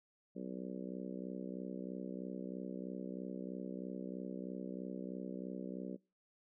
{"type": "harmonic tone", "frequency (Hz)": 63.1, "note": "B1", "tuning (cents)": 38, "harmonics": [3, 4, 5, 6, 7, 8, 9], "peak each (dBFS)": [-45, -47, -49, -51, -52, -53, -54], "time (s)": [0.35, 5.97], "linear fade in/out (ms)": 20, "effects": ["noise-tail reverb RT60 0.3 s tail -23 dB re dry"]}